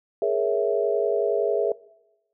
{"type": "chord", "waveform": "sine", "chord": "A# half-diminished seventh", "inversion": "third", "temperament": "equal", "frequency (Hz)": [415.3, 466.2, 554.4, 659.3], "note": ["G#4", "A#4", "C#5", "E5"], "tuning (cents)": [0, 0, 0, 0], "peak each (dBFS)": [-24, -26, -28, -25], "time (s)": [0.22, 1.72], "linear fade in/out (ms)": 2, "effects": ["noise-tail reverb RT60 1.0 s tail -22 dB re dry"]}